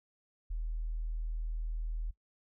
sine tone, 40 Hz, D#1, 49 cents sharp, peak -33 dBFS, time 0.5-2.11 s, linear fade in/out 10 ms, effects noise-tail reverb RT60 0.1 s tail -18 dB re dry

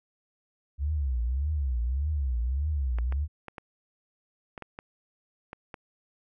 sine tone with vibrato, 67 Hz, C2, 42 cents sharp, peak -25 dBFS, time 0.78-3.28 s, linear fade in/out 50 ms, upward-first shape triangle, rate 1.7 Hz, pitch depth 280 cents each way
clicks, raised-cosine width 0.5 ms, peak -24 dBFS, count 9, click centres 2.986 / 3.124 / 3.483 / 3.582 / 4.578 / 4.623 / 4.789 / 5.531 / 5.742 s
effects none

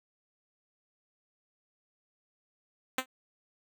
5% pulse tone with exponential decay, 259.2 Hz, C4, 16 cents flat, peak -14 dBFS, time 2.98-3.06 s, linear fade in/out 5 ms, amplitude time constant 16 ms, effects none

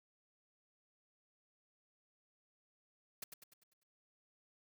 white noise with echo, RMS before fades -44 dBFS, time 3.22-3.24 s, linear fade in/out 5 ms, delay 99 ms, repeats 6, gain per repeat -6 dB, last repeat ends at 3.834 s, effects none

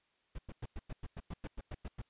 brown noise bursts, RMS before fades -41 dBFS, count 13, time 0.35-2.018 s, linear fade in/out 5 ms, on 36 ms, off 100 ms, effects white hiss -75 dBFS RMS until 2.09 s + resampled to 8000 Hz

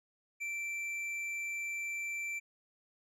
sine tone with tanh clipping, 2342 Hz, D7, 5 cents flat, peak -37 dBFS, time 0.4-2.4 s, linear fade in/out 20 ms, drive 8 dB, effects none

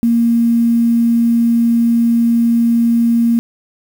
sine tone with quantisation, 233.1 Hz, A#3, in tune, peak -9 dBFS, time 0.03-3.39 s, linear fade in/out 0 ms, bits 6, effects none

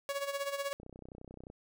sawtooth tone with tremolo, 560 Hz, C#5, 18 cents sharp, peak -28 dBFS, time 0.09-0.73 s, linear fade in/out 0 ms, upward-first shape sine, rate 16 Hz, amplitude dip 70%
click train, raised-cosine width 2 ms, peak -35 dBFS, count 23, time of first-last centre 0.8-1.501 s, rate 31.4 Hz
effects none

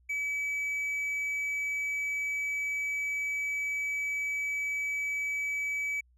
triangle tone, 2289 Hz, D7, 45 cents flat, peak -28 dBFS, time 0.09-6.01 s, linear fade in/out 10 ms, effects added 61 Hz sine -61 dBFS peak until 6.17 s

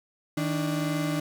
35% pulse tone pair together, 158.03 / 293.7 Hz, D#3 / D4, +27 / 0 cents, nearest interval major seventh, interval 1073 cents, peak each -27 dBFS, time 0.37-1.2 s, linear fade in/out 5 ms, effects none

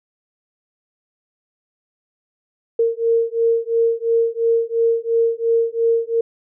sine beating tone pair, 458.6 / 461.5 Hz, A#4 / A#4, -28 / -17 cents, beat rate 2.9 Hz, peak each -18 dBFS, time 2.79-6.21 s, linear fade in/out 5 ms, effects none

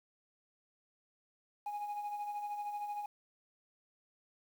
sine tone with tremolo, 827 Hz, G#5, 8 cents flat, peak -33 dBFS, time 1.66-3.06 s, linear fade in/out 5 ms, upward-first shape sine, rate 13 Hz, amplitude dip 55%, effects tanh soft clip ceiling -35 dBFS + 10-bit

